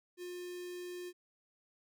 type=tone with notch filter; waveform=square; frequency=356.8 Hz; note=F4; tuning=37 cents sharp; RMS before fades=-44 dBFS; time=0.17-1.13 s; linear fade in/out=50 ms; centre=1000 Hz; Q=1.7; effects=none